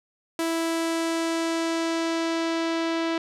sawtooth tone with low-pass filter sweep, 329.6 Hz, E4, in tune, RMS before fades -26 dBFS, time 0.39-3.18 s, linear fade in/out 2 ms, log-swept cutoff 12000 to 4000 Hz, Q 1, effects none

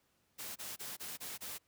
white noise bursts, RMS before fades -44 dBFS, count 6, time 0.38-1.585 s, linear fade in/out 20 ms, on 180 ms, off 25 ms, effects pink hiss -75 dBFS RMS until 1.67 s + high-pass 60 Hz 12 dB/octave

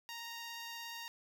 10% pulse tone with vibrato, 931 Hz, A#5, 2 cents flat, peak -35 dBFS, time 0.09-1.08 s, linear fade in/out 0 ms, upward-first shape sine, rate 17 Hz, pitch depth 9 cents each way, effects none

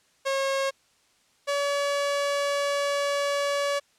sawtooth tone pair in turn, 543 / 568.4 Hz, C#5 / C#5, -36 / +43 cents, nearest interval minor second, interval 79 cents, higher second, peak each -20 dBFS, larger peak neither, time 0.25-0.71 / 1.47-3.8 s, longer second, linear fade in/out 20 ms, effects white hiss -64 dBFS RMS until 3.98 s + low-pass 8000 Hz 12 dB/octave

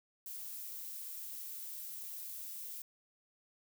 violet noise, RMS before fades -45 dBFS, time 0.26-2.82 s, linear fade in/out 2 ms, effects none

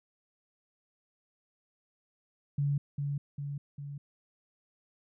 sine tone with echo, 142.5 Hz, C#3, 48 cents sharp, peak -26 dBFS, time 2.58-2.78 s, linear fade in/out 5 ms, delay 400 ms, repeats 3, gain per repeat -4 dB, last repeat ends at 3.98 s, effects none

